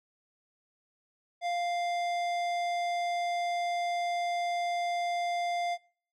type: tone with low-pass filter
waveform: square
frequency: 698 Hz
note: F5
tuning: 1 cent flat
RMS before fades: -31 dBFS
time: 1.41-5.78 s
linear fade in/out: 50 ms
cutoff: 5600 Hz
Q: 0.53
effects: noise-tail reverb RT60 0.5 s tail -24 dB re dry